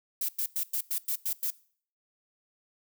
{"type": "noise bursts", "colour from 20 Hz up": "violet", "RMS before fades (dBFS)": -30, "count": 8, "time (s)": [0.21, 1.505], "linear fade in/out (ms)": 5, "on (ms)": 77, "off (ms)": 97, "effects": ["noise-tail reverb RT60 0.5 s tail -21 dB re dry"]}